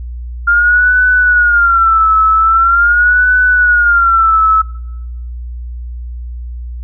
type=tone with vibrato; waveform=sine; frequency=1395 Hz; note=F6; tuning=2 cents flat; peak=-6 dBFS; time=0.47-4.62 s; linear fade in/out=10 ms; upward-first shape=sine; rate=0.43 Hz; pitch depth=120 cents each way; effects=noise-tail reverb RT60 0.9 s tail -21 dB re dry + added 60 Hz sine -21 dBFS peak until 6.83 s